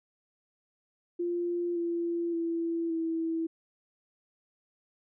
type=tone with pitch steps; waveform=sine; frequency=347.7 / 340.7 / 333.9 / 327.2 Hz; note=F4 / F4 / E4 / E4; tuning=-8 / -43 / +22 / -13 cents; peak=-28 dBFS; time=1.19-3.47 s; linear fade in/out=10 ms; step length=570 ms; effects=none